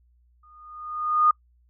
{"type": "tone with exponential growth", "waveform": "sine", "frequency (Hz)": 1227, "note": "D#6", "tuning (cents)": -25, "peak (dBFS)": -13, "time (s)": [0.43, 1.31], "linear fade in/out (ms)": 5, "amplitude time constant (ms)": 190, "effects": ["noise-tail reverb RT60 0.1 s tail -25 dB re dry", "added 60 Hz sine -58 dBFS peak until 1.69 s"]}